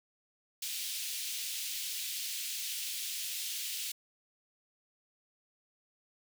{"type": "high-pass noise", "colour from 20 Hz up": "pink", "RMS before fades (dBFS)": -38, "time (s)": [0.62, 3.92], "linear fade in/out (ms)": 5, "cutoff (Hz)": 2800, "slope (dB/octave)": 24, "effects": []}